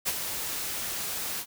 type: noise with ADSR envelope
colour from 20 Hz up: white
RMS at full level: -26 dBFS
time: 0.05-1.46 s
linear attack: 29 ms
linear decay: 40 ms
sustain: -7 dB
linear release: 67 ms
effects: none